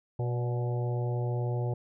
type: harmonic tone with a mistuned harmonic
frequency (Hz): 121.9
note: B2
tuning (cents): -22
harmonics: 1 / 3 / 4 / 5 / 6 / 7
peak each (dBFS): -28 / -38 / -40 / -42 / -44 / -45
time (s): 0.19-1.74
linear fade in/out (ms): 5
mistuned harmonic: 5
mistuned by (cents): -45
effects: none